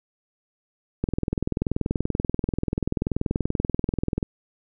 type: click train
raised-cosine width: 3 ms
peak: -10 dBFS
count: 67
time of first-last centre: 1.04-4.228 s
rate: 20.7 Hz
effects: none